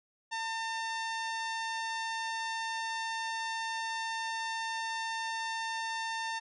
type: harmonic tone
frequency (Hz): 902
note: A5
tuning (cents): +43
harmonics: 1 / 2 / 3 / 4 / 5 / 6 / 7 / 8 / 10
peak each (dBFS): -36 / -38 / -45 / -45 / -48 / -48 / -51 / -56 / -55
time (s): 0.31-6.4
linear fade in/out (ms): 20
effects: none